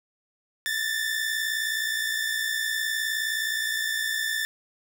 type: tone pair together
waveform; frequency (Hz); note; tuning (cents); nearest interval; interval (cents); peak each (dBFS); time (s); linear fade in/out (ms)
sawtooth; 1743.6 / 1803; A6 / A6; -16 / +42; minor second; 58; -25; 0.66-4.45; 0
effects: none